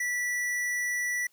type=tone with hard clipping; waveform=triangle; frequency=1959 Hz; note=B6; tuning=15 cents flat; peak=-29 dBFS; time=0-1.27 s; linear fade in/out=5 ms; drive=16 dB; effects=white hiss -66 dBFS RMS until 1.32 s + high-pass 150 Hz 12 dB/octave